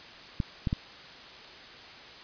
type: clicks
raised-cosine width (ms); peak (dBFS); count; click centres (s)
5; -15; 3; 0.402 / 0.672 / 0.729
effects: white hiss -47 dBFS RMS until 2.23 s + resampled to 11025 Hz